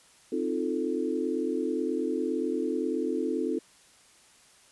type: chord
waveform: sine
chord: F dominant seventh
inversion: second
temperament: equal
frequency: 261.6 / 311.1 / 349.2 / 440 Hz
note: C4 / Eb4 / F4 / A4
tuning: 0 / 0 / 0 / 0 cents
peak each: -32 dBFS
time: 0.32-3.59 s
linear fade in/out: 5 ms
effects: white hiss -58 dBFS RMS until 4.71 s + resampled to 24000 Hz